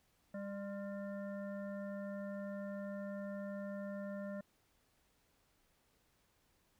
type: harmonic tone with a mistuned harmonic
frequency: 199.3 Hz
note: G3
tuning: 29 cents sharp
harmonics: 1 / 3 / 5 / 7 / 9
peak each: -43 / -45 / -60 / -57 / -58 dBFS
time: 0.34-4.41 s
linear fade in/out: 5 ms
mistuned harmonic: 5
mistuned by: +83 cents
effects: pink hiss -75 dBFS RMS until 6.79 s